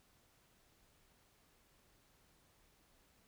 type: silence
effects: pink hiss -71 dBFS RMS until 3.27 s